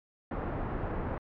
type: low-pass noise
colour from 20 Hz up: pink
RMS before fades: -34 dBFS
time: 0.31-1.18 s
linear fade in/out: 2 ms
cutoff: 1300 Hz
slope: 12 dB/octave
effects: low-pass 2000 Hz 12 dB/octave + MP3 96 kbps